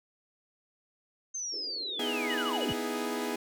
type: linear sweep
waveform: sine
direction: down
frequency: 6330 to 40 Hz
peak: -33 dBFS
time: 1.34-2.73 s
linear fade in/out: 10 ms
type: band-pass noise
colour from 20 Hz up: white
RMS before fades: -49 dBFS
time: 1.52-2.42 s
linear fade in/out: 10 ms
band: 300 to 490 Hz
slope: 48 dB/octave
type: chord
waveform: sawtooth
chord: E major seventh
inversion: second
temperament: equal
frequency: 246.9 / 311.1 / 329.6 / 415.3 Hz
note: B3 / D#4 / E4 / G#4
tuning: 0 / 0 / 0 / 0 cents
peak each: -32 / -35 / -36 / -31 dBFS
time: 1.99-3.36 s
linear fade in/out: 5 ms
type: tone bursts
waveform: sine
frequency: 2929 Hz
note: F#7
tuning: 18 cents flat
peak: -33 dBFS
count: 6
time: 2.3-2.728 s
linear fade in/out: 2 ms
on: 43 ms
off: 34 ms
effects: none